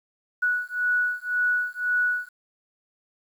sine beating tone pair, 1470 / 1471.9 Hz, F#6 / F#6, -12 / -9 cents, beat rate 1.9 Hz, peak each -25 dBFS, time 0.42-2.29 s, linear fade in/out 10 ms, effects 9-bit

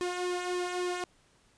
sawtooth tone with flanger, 358.5 Hz, F4, 45 cents sharp, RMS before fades -33 dBFS, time 0.01-1.04 s, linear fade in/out 0 ms, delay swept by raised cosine 1.4 to 2.6 ms, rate 3.6 Hz, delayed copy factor -0.55, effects pink hiss -65 dBFS RMS until 1.57 s + resampled to 22050 Hz

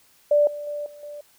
sine tone with level steps, 587.3 Hz, D5, in tune, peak -14 / -30 / -27 / -41 / -34 dBFS, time 0.31-1.21 s, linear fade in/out 5 ms, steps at 0.47 / 0.67 / 0.86 / 1.03 s, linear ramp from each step 2 ms, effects white hiss -58 dBFS RMS until 1.38 s

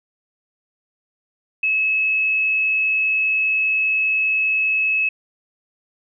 sine tone, 2585 Hz, E7, 34 cents flat, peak -16 dBFS, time 1.63-5.09 s, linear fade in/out 5 ms, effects none

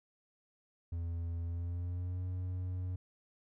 triangle tone with pitch glide, 84.6 to 91.2 Hz, E2 to F#2, +45 to -24 cents, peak -33 dBFS, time 0.92-2.96 s, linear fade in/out 5 ms, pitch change +131 cents, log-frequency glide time 1.43-2.24 s, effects none

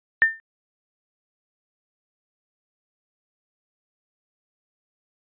sine tone with exponential decay, 1800 Hz, A6, 39 cents sharp, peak -9 dBFS, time 0.22-0.4 s, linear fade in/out 0 ms, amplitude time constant 39 ms, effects resampled to 8000 Hz

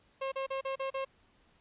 30% pulse tone bursts, 537 Hz, C5, 45 cents sharp, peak -30 dBFS, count 6, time 0.21-1.05 s, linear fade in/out 10 ms, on 110 ms, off 36 ms, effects pink hiss -67 dBFS RMS until 1.6 s + resampled to 8000 Hz

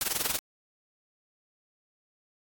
white noise with amplitude modulation, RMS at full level -26 dBFS, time 0.01-0.39 s, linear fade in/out 0 ms, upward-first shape sine, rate 21.1 Hz, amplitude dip 90%, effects AAC 64 kbps

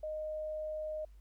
sine tone, 618 Hz, D#5, 12 cents flat, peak -36 dBFS, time 0.03-1.05 s, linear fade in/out 5 ms, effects added 50 Hz sine -53 dBFS peak until 1.2 s + pink hiss -75 dBFS RMS until 1.2 s

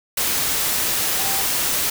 sine tone in noise, 784 Hz, G5, in tune, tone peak -30 dBFS, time 1.19-1.42 s, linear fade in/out 5 ms, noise white, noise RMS -21 dBFS, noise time 0.17-1.9 s, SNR -12 dB, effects none

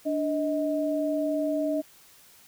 sine tone pair together, 293.7 / 629.4 Hz, D4 / D#5, 0 / +20 cents, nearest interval octave + minor second, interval 1320 cents, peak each -27 dBFS, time 0.05-1.82 s, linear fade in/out 20 ms, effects white hiss -55 dBFS RMS until 2.47 s

